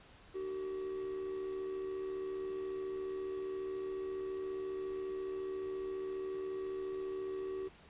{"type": "tone with amplitude modulation", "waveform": "triangle", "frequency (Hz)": 380, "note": "F#4", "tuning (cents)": 46, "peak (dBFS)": -33, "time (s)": [0.34, 7.69], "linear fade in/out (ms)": 20, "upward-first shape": "sine", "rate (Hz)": 74.5, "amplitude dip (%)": 50, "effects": ["pink hiss -59 dBFS RMS until 7.89 s", "resampled to 8000 Hz"]}